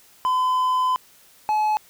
triangle tone pair in turn, 1016 / 854.4 Hz, B5 / G#5, +49 / +49 cents, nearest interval minor third, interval 300 cents, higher first, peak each -16 dBFS, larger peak neither, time 0.25-0.96 / 1.49-1.77 s, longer first, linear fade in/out 0 ms, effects white hiss -53 dBFS RMS until 1.89 s

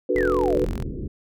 sine chord, B minor seventh, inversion first, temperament equal, 293.7 / 370 / 440 / 493.9 Hz, D4 / F#4 / A4 / B4, 0 / 0 / 0 / 0 cents, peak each -27 / -23 / -26 / -23 dBFS, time 0.09-0.65 s, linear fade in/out 5 ms
sawtooth tone, 43.76 Hz, F1, 4 cents sharp, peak -25 dBFS, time 0.15-0.84 s, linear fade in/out 10 ms
sine exponential sweep, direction down, 2092 to 532 Hz, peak -26 dBFS, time 0.16-0.58 s, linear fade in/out 5 ms
pink low-pass noise, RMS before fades -30 dBFS, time 0.54-1.08 s, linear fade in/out 10 ms, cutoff 430 Hz, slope 48 dB/octave
effects none

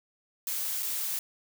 blue noise with dropouts, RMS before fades -32 dBFS, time 0.47-1.19 s, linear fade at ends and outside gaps 1 ms, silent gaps 0.825-0.829 s, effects none

